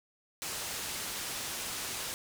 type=low-pass noise; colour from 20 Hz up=white; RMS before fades=-38 dBFS; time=0.42-2.14 s; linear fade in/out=0 ms; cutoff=10000 Hz; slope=12 dB/octave; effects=none